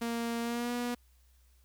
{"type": "tone with pitch glide", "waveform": "sawtooth", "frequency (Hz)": [233.1, 242.2], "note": ["A#3", "B3"], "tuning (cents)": [0, -34], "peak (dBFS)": -28, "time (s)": [0.01, 0.95], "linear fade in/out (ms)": 10, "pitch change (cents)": 66, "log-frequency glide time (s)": [0.41, 0.72], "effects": ["added 62 Hz sine -61 dBFS peak until 1.64 s", "white hiss -71 dBFS RMS until 1.64 s"]}